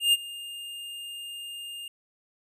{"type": "tone with ADSR envelope", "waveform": "square", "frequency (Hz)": 2816, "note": "F7", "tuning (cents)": 14, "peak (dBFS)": -17, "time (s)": [0, 1.88], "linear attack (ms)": 130, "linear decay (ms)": 32, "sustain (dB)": -20, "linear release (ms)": 3, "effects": ["resampled to 32000 Hz"]}